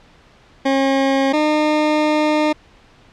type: tone pair in turn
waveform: 20% pulse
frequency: 270.8 / 304 Hz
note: C#4 / D#4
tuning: -40 / -40 cents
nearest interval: major second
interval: 200 cents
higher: second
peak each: -9 dBFS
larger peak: neither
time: 0.65-1.33 / 1.33-2.53 s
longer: second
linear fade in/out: 10 ms
effects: pink hiss -49 dBFS RMS until 3.12 s + low-pass 4000 Hz 12 dB/octave